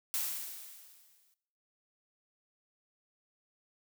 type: noise with exponential decay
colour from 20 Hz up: blue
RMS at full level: -32 dBFS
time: 0.14-1.34 s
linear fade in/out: 0 ms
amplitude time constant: 260 ms
effects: noise-tail reverb RT60 0.7 s tail -18 dB re dry